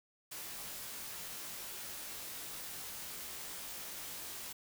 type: noise with comb filter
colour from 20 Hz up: white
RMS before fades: -45 dBFS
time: 0.31-4.53 s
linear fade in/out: 10 ms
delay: 20 ms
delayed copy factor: -0.85
effects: none